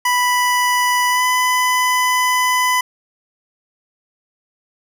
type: tone with pitch glide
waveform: 25% pulse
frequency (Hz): 987.8 to 1002.7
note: B5 to B5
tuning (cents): 0 to +26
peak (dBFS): -10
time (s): 0.05-2.81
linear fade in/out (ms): 5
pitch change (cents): +26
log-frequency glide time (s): 1.09-1.24
effects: none